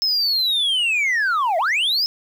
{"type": "linear two-way sweep", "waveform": "sine", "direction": "down then up", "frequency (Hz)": [5240, 622.3, 5240], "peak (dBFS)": -14, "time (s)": [0.02, 2.06], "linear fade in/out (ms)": 0, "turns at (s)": 1.58, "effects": ["tanh soft clip ceiling -16 dBFS", "8-bit"]}